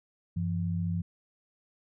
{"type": "tone pair together", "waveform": "sine", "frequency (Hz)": [95.35, 169.9], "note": ["G2", "F3"], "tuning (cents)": [-47, -47], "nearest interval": "minor seventh", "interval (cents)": 1000, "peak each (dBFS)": [-31, -30], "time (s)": [0.36, 1.02], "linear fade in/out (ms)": 10, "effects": []}